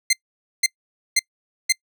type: tone bursts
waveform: 15% pulse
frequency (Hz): 2087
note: C7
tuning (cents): -5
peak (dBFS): -8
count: 4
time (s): 0.1-1.724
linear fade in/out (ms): 5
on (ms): 31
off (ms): 500
effects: noise-tail reverb RT60 0.1 s tail -25 dB re dry